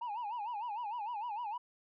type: tone with vibrato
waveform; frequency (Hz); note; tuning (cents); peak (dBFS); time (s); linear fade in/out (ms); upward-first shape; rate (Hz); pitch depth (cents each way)
sine; 894; A5; +27; -34; 0.01-1.58; 10; sine; 6.6; 170
effects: tanh soft clip ceiling -35 dBFS